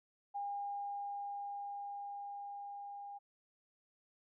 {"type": "tone with level ramp", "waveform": "sine", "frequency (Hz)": 808, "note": "G#5", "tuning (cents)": -48, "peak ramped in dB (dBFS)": [-37, -45], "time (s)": [0.34, 3.19], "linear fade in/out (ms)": 20, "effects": []}